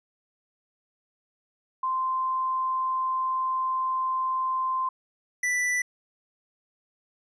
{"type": "tone pair in turn", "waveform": ["sine", "square"], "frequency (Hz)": [1041, 1977.7], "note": ["C6", "B6"], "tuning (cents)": [-9, 2], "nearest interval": "major seventh", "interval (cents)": 1111, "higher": "second", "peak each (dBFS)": -24, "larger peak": "neither", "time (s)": [[1.83, 4.89], [5.43, 5.82]], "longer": "first", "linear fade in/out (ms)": 5, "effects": ["resampled to 22050 Hz"]}